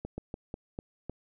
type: slowing click train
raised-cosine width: 2 ms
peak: -23 dBFS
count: 6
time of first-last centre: 0.05-1.096 s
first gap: 130 ms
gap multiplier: 1.24
effects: none